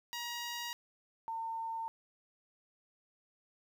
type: tone pair in turn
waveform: 10% pulse / sine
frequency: 951 / 904.9 Hz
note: A#5 / A5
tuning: +34 / +48 cents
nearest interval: minor second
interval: 86 cents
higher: first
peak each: -30 / -36 dBFS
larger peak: first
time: 0.13-0.73 / 1.28-1.88 s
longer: neither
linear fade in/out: 0 ms
effects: 12-bit